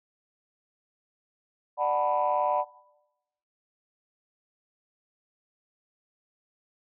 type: chord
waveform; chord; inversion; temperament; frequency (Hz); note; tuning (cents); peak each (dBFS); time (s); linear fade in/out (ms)
sine; B minor seventh; first; just; 592.7 / 740.8 / 889 / 987.8; D5 / F#5 / A5 / B5; +16 / +2 / +18 / 0; -28 / -27 / -32 / -27; 1.77-2.65; 50
effects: noise-tail reverb RT60 0.9 s tail -19 dB re dry + tanh soft clip ceiling -15 dBFS